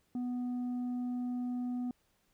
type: tone with tanh clipping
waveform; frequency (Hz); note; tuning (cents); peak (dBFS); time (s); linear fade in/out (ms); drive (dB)
sine; 246.9; B3; 0; -34; 0.15-1.91; 2; 4
effects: pink hiss -74 dBFS RMS until 2.33 s